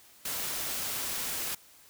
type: noise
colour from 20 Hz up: white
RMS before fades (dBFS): -34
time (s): 0.25-1.55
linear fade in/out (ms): 5
effects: white hiss -57 dBFS RMS until 1.89 s